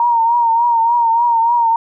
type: tone with vibrato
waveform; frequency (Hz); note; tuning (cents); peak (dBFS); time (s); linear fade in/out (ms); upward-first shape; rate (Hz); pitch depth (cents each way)
sine; 932.3; A#5; 0; -10; 0-1.76; 2; triangle; 3.4; 60
effects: none